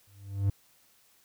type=tone with exponential growth; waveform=triangle; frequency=99.2 Hz; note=G2; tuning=21 cents sharp; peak=-19 dBFS; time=0.07-0.5 s; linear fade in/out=5 ms; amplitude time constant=93 ms; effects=white hiss -64 dBFS RMS until 1.24 s